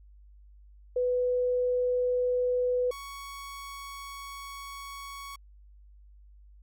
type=tone pair in turn; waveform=sine / sawtooth; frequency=496.7 / 1115.1 Hz; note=B4 / C#6; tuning=+10 / +10 cents; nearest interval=octave + major second; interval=1400 cents; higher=second; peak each=-24 / -36 dBFS; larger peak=first; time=0.96-2.91 / 2.91-5.36 s; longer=second; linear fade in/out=5 ms; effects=added 50 Hz sine -51 dBFS peak until 6.62 s + AAC 64 kbps